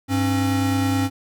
square tone pair together, 100 / 270.5 Hz, G2 / C#4, +35 / -42 cents, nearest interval octave + perfect fourth, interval 1723 cents, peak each -23 / -21 dBFS, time 0.08-1.1 s, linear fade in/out 50 ms, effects none

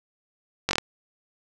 slowing click train, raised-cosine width 0.2 ms, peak -5 dBFS, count 5, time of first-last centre 0.69-0.783 s, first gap 20 ms, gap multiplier 1.1, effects none

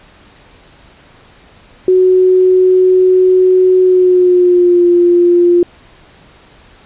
sine tone with pitch glide, 370 to 349.8 Hz, F#4 to F4, 0 to +3 cents, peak -5 dBFS, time 1.88-5.63 s, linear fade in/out 2 ms, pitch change -97 cents, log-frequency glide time 3.81-4.87 s, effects pink hiss -43 dBFS RMS until 6.85 s + resampled to 8000 Hz

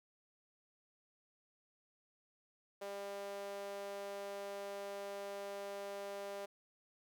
sawtooth tone with high-pass filter, 200 Hz, G3, 35 cents sharp, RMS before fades -45 dBFS, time 2.81-6.46 s, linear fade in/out 10 ms, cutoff 520 Hz, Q 4.5, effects none

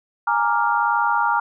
sine chord, Bb dominant seventh, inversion third, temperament equal, 830.6 / 932.3 / 1174.7 / 1396.9 Hz, Ab5 / Bb5 / D6 / F6, 0 / 0 / 0 / 0 cents, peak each -23 / -20 / -25 / -22 dBFS, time 0.27-1.4 s, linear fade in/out 5 ms, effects none

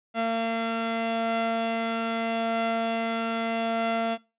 sawtooth tone pair together, 227.9 / 682.9 Hz, A#3 / F5, -39 / -39 cents, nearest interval octave + perfect fifth, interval 1900 cents, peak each -24 dBFS, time 0.14-4.18 s, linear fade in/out 50 ms, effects noise-tail reverb RT60 0.3 s tail -22 dB re dry + resampled to 8000 Hz

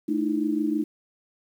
sine tone cluster, 217.3 / 304.5 / 330.8 Hz, A3 / D#4 / E4, -21 / -37 / +6 cents, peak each -29 / -24 / -29 dBFS, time 0.08-0.84 s, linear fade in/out 10 ms, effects 9-bit

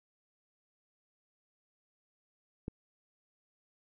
click, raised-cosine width 3 ms, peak -24 dBFS, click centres 2.681 s, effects none

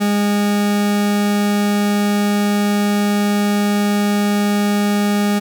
40% pulse tone, 205.2 Hz, G#3, 21 cents flat, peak -13 dBFS, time 0-5.4 s, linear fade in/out 20 ms, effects none

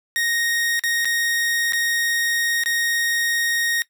sawtooth tone with dropouts, 1864.7 Hz, A#6, in tune, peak -16 dBFS, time 0.16-3.82 s, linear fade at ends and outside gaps 0 ms, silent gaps 0.794-0.837 / 1.047-1.054 / 1.723-1.733 / 2.636-2.659 s, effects noise-tail reverb RT60 0.1 s tail -19 dB re dry

